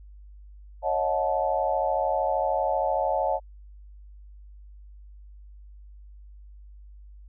sine tone cluster, 552 / 625 / 720 / 871 Hz, C#5 / D#5 / F#5 / A5, -7 / +8 / -47 / -18 cents, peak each -28 dBFS, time 0.82-3.4 s, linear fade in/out 50 ms, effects added 50 Hz sine -44 dBFS peak until 7.28 s

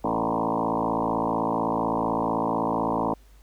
sine tone with frequency modulation, 607 Hz, D#5, 43 cents flat, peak -22 dBFS, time 0.04-3.14 s, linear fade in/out 5 ms, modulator 55.8 Hz, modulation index 7.6, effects added 50 Hz sine -50 dBFS peak until 3.42 s + pink hiss -61 dBFS RMS until 3.42 s

